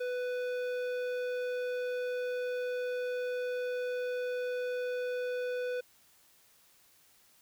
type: tone with tanh clipping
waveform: sine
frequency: 496.7 Hz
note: B4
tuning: 10 cents sharp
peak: -34 dBFS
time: 0-5.81 s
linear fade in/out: 10 ms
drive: 14 dB
effects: white hiss -64 dBFS RMS until 7.41 s